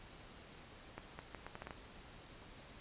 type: accelerating click train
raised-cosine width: 0.5 ms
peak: -30 dBFS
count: 8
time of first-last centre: 0.98-1.708 s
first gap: 210 ms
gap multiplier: 0.75
effects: pink hiss -56 dBFS RMS until 2.8 s + resampled to 8000 Hz